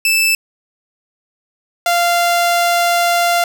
sawtooth tone pair in turn, 2637 / 693.4 Hz, E7 / F5, 0 / -13 cents, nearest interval octave + major seventh, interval 2313 cents, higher first, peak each -8 dBFS, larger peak neither, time 0.05-0.35 / 1.86-3.44 s, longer second, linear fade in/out 2 ms, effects none

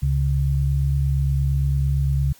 sine tone pair together, 69.3 / 138.04 Hz, C#2 / C#3, 0 / -7 cents, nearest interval octave, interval 1193 cents, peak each -20 dBFS, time 0.02-2.33 s, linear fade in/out 10 ms, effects white hiss -51 dBFS RMS until 2.39 s + Opus 48 kbps

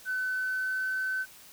sine tone with pitch glide, 1513 to 1524.4 Hz, F#6 to G6, +38 to -49 cents, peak -27 dBFS, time 0.05-1.26 s, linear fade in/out 50 ms, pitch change +13 cents, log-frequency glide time 0.29-0.96 s, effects tanh soft clip ceiling -24 dBFS + white hiss -52 dBFS RMS until 1.52 s

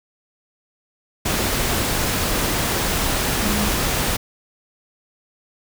sine tone in noise, 207.7 Hz, G#3, in tune, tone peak -23 dBFS, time 3.42-3.69 s, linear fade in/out 10 ms, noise pink, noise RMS -21 dBFS, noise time 1.25-4.17 s, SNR -5 dB, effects none

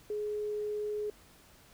sine tone, 420 Hz, G#4, 19 cents sharp, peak -32 dBFS, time 0.1-1.1 s, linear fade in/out 2 ms, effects pink hiss -59 dBFS RMS until 1.73 s

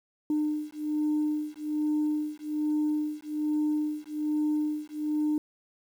sine beating tone pair, 301.7 / 302.9 Hz, D4 / D#4, +47 / -46 cents, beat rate 1.2 Hz, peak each -28 dBFS, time 0.3-5.38 s, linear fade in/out 2 ms, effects tanh soft clip ceiling -21 dBFS + 9-bit

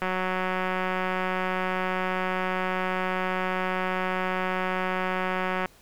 click train, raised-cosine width 0.5 ms, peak -13 dBFS, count 1044, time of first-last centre 0.02-5.658 s, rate 185 Hz, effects pink hiss -56 dBFS RMS until 5.81 s

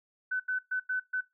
sine tone bursts at uneven times, 1509 Hz, F#6, 34 cents sharp, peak -28 dBFS, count 5, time 0.31-0.4 / 0.48-0.59 / 0.71-0.8 / 0.89-1 / 1.13-1.21 s, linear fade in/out 10 ms, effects noise-tail reverb RT60 0.2 s tail -18 dB re dry

